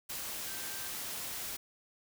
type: tone in noise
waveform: sine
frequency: 1568 Hz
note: G6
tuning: in tune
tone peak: -50 dBFS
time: 0.46-0.89 s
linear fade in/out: 10 ms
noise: white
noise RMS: -40 dBFS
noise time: 0.09-1.57 s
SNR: -13 dB
effects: none